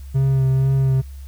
triangle tone with vibrato, 133.9 Hz, C3, 40 cents sharp, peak -12 dBFS, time 0.14-1.02 s, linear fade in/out 20 ms, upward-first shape sine, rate 2.1 Hz, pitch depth 20 cents each way, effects added 68 Hz sine -32 dBFS peak until 1.27 s + white hiss -53 dBFS RMS until 1.27 s

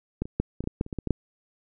clicks, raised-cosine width 3 ms, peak -14 / -24 / -10 / -17 / -24 / -14 / -11 / -27 / -19 / -17 / -15 / -8 dBFS, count 12, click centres 0.22 / 0.255 / 0.4 / 0.606 / 0.64 / 0.674 / 0.811 / 0.864 / 0.928 / 0.987 / 1.073 / 1.107 s, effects none

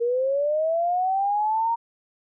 sine linear sweep, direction up, 463.5 to 936 Hz, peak -20 dBFS, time 0-1.76 s, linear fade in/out 20 ms, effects none

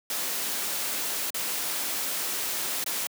white noise with dropouts, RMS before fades -30 dBFS, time 0.1-3.07 s, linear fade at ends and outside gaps 2 ms, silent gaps 1.303-1.344 / 2.841-2.862 s, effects high-pass 200 Hz 12 dB/octave

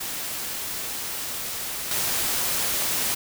white noise with level steps, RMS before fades -31 / -25 dBFS, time 0-3.15 s, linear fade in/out 10 ms, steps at 1.91 s, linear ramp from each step 2 ms, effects none

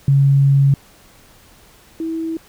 sine tone pair in turn, 138.59 / 325.3 Hz, C#3 / E4, 0 / -23 cents, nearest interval octave + minor third, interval 1477 cents, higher second, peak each -9 / -20 dBFS, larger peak first, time 0.08-0.74 / 2-2.37 s, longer first, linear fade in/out 2 ms, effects pink hiss -48 dBFS RMS until 2.48 s

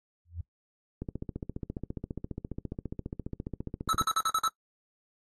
sine tone with exponential growth, 84.8 Hz, E2, 50 cents sharp, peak -31 dBFS, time 0.25-0.41 s, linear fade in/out 5 ms, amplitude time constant 34 ms
click train, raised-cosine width 3 ms, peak -22 dBFS, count 45, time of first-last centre 1.02-4.013 s, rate 14.7 Hz
square tone bursts, 1305 Hz, E6, 18 cents flat, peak -26 dBFS, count 7, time 3.89-4.477 s, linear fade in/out 0 ms, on 41 ms, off 50 ms
effects noise-tail reverb RT60 0.1 s tail -20 dB re dry + AAC 32 kbps

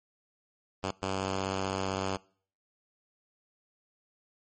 5% pulse tone bursts at uneven times, 95.8 Hz, G2, 39 cents flat, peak -19 dBFS, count 2, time 0.83-0.91 / 1.02-2.17 s, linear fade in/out 5 ms, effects noise-tail reverb RT60 0.5 s tail -24 dB re dry + MP3 32 kbps

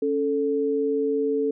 sine tone pair together, 277.2 / 440 Hz, C#4 / A4, 0 / 0 cents, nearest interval minor sixth, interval 800 cents, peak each -26 / -22 dBFS, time 0.02-1.51 s, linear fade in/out 5 ms, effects none

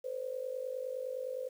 sine tone with amplitude modulation, 514 Hz, C5, 31 cents flat, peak -32 dBFS, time 0.04-1.49 s, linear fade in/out 10 ms, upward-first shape sine, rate 49.8 Hz, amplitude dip 80%, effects 10-bit

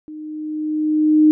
sine tone with level ramp, 307.1 Hz, D#4, 23 cents flat, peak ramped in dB -31 to -7 dBFS, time 0.08-1.31 s, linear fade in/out 0 ms, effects none

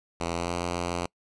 5% pulse tone with pitch glide, 85 to 87.09 Hz, F2 to F2, -46 to -4 cents, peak -17 dBFS, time 0.2-1.06 s, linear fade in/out 5 ms, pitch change +42 cents, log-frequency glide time 0.34-0.51 s, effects noise-tail reverb RT60 0.1 s tail -26 dB re dry + resampled to 22050 Hz

